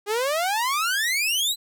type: exponential sweep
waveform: sawtooth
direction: up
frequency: 399.5 to 4077 Hz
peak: -18 dBFS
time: 0.06-1.56 s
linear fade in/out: 50 ms
effects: none